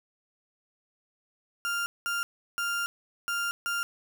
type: tone bursts at uneven times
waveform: 35% pulse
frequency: 1396.9 Hz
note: F6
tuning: in tune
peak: -26 dBFS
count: 5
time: 1.65-1.86 / 2.06-2.23 / 2.58-2.86 / 3.28-3.51 / 3.66-3.83 s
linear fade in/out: 0 ms
effects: none